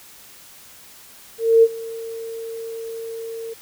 sine tone with ADSR envelope, 454.9 Hz, A#4, 42 cents flat, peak -7 dBFS, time 1.38-3.54 s, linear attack 250 ms, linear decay 45 ms, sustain -21 dB, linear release 12 ms, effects white hiss -45 dBFS RMS until 3.61 s

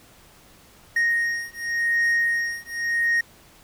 triangle beating tone pair, 1864.7 / 1865.59 Hz, A#6 / A#6, 0 / +1 cents, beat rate 0.89 Hz, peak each -22 dBFS, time 0.96-3.21 s, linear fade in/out 5 ms, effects pink hiss -52 dBFS RMS until 3.63 s

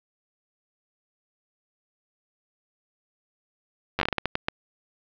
slowing click train, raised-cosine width 0.3 ms, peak -7 dBFS, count 11, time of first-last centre 3.99-4.485 s, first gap 10 ms, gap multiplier 1.33, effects low-pass 4000 Hz 12 dB/octave + 8-bit

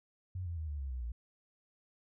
sine tone with pitch steps, 91.7 / 85.07 / 78.91 / 73.2 / 67.91 / 63 / 58.44 Hz, F#2 / F2 / D#2 / D2 / C#2 / B1 / A#1, -15 / -45 / +25 / -5 / -35 / +35 / +5 cents, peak -36 dBFS, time 0.35-1.12 s, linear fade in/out 5 ms, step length 110 ms, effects none

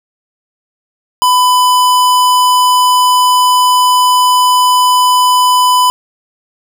square tone, 1000 Hz, B5, 21 cents sharp, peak -7 dBFS, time 1.22-5.9 s, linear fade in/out 0 ms, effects none

